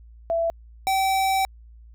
sine / square tone pair in turn, 667 / 770.3 Hz, E5 / G5, +20 / -30 cents, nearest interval major second, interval 250 cents, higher second, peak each -20 dBFS, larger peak neither, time 0.3-0.5 / 0.87-1.45 s, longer second, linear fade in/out 0 ms, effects added 57 Hz sine -44 dBFS peak until 1.94 s

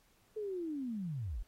sine linear sweep, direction down, 440 to 34 Hz, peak -36 dBFS, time 0.36-1.43 s, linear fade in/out 10 ms, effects pink hiss -70 dBFS RMS until 1.47 s + AAC 48 kbps

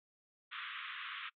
pink band-pass noise, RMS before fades -45 dBFS, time 0.51-1.3 s, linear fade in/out 20 ms, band 1100 to 3600 Hz, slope 96 dB/octave, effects noise-tail reverb RT60 0.1 s tail -23 dB re dry

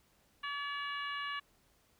harmonic tone, 571 Hz, D5, 49 cents flat, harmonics 2 / 3 / 4 / 5 / 6 / 7, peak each -40 / -41 / -47 / -44 / -52 / -55 dBFS, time 0.43-1.4 s, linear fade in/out 10 ms, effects pink hiss -70 dBFS RMS until 1.99 s

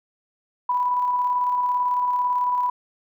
sine tone with tremolo, 987.8 Hz, B5, in tune, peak -18 dBFS, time 0.69-2.7 s, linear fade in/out 5 ms, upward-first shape square, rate 18 Hz, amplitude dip 25%, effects none

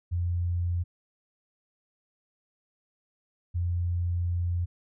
sine tone pair in turn, 87.31 / 87.31 Hz, F2 / F2, 0 / 0 cents, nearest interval unison, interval 0 cents, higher neither, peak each -25 dBFS, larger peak neither, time 0.11-0.84 / 3.54-4.66 s, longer second, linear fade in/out 20 ms, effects none

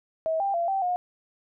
sine tone with pitch steps, 643 / 791 / 683 / 776 / 718 Hz, E5 / G5 / F5 / G5 / F5, -43 / +15 / -39 / -18 / +48 cents, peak -23 dBFS, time 0.26-0.96 s, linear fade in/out 0 ms, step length 140 ms, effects none

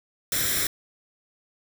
white noise with comb filter, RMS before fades -25 dBFS, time 0.32-0.67 s, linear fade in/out 2 ms, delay 0.54 ms, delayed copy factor +0.7, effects none

